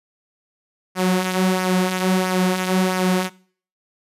sawtooth tone with flanger, 185 Hz, F#3, in tune, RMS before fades -19 dBFS, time 0.95-3.3 s, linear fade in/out 50 ms, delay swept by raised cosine 0.25 to 5.65 ms, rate 1.5 Hz, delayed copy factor -0.5, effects noise-tail reverb RT60 0.5 s tail -22 dB re dry + resampled to 32000 Hz

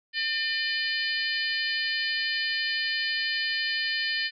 harmonic tone, 601 Hz, D5, 40 cents sharp, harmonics 3 / 4 / 5 / 6 / 7 / 8, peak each -29 / -35 / -33 / -41 / -33 / -34 dBFS, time 0.13-4.31 s, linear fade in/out 50 ms, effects none

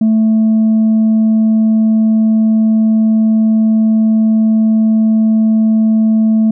sine tone, 220 Hz, A3, in tune, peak -5 dBFS, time 0.01-6.51 s, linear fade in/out 5 ms, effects tanh soft clip ceiling -6 dBFS

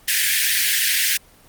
pink high-pass noise, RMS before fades -18 dBFS, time 0.08-1.17 s, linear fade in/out 2 ms, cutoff 1600 Hz, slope 96 dB/octave, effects pink hiss -50 dBFS RMS until 1.48 s + Opus 24 kbps

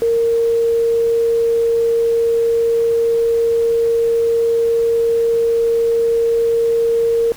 sine tone, 462.4 Hz, A#4, 14 cents flat, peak -12 dBFS, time 0.02-7.32 s, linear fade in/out 0 ms, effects pink hiss -38 dBFS RMS until 7.36 s

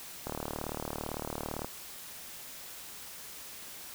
click train, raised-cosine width 1 ms, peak -21 dBFS, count 53, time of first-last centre 0.27-1.646 s, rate 37.8 Hz, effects white hiss -46 dBFS RMS until 3.94 s

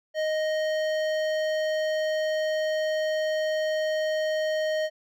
sine tone with hard clipping, 622.3 Hz, D#5, in tune, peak -26 dBFS, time 0.14-4.9 s, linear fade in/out 50 ms, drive 14 dB, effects none

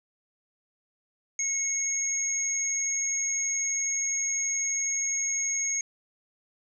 sine tone pair together, 2185 / 6548 Hz, C#7 / G#8, -26 / -25 cents, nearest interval octave + perfect fifth, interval 1901 cents, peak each -35 / -26 dBFS, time 1.39-5.81 s, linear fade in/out 2 ms, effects none

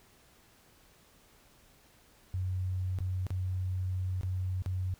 sine tone with dropouts, 92.5 Hz, F#2, in tune, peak -30 dBFS, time 2.34-4.94 s, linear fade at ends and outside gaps 0 ms, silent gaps 2.987-3.005 / 3.267-3.305 / 4.211-4.233 / 4.621-4.661 s, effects pink hiss -62 dBFS RMS until 4.99 s

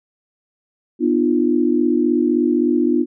sine tone cluster, 247.6 / 303.4 / 346.9 Hz, B3 / D#4 / F4, +5 / -44 / -12 cents, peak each -18 dBFS, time 0.99-3.06 s, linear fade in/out 50 ms, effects none

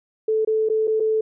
sine tone with dropouts, 437.5 Hz, A4, 10 cents flat, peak -17 dBFS, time 0.28-1.21 s, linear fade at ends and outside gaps 5 ms, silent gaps 0.449-0.473 / 0.689-0.698 / 0.873-0.877 / 0.999-1.003 s, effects none

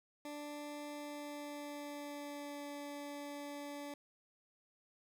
20% pulse tone with pitch glide, 293.7 to 288.3 Hz, D4 to D4, 0 to -32 cents, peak -39 dBFS, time 0.25-3.94 s, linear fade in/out 2 ms, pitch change -32 cents, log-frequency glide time 0.9-2.65 s, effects none

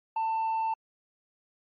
sine tone with tanh clipping, 892 Hz, A5, 23 cents sharp, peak -27 dBFS, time 0.16-0.74 s, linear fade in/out 5 ms, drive 2 dB, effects AAC 64 kbps

